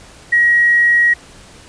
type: tone with tanh clipping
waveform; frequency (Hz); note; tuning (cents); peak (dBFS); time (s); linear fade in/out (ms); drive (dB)
triangle; 1900; A#6; +33; -8; 0.32-1.14; 10; 2
effects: pink hiss -41 dBFS RMS until 1.68 s + resampled to 22050 Hz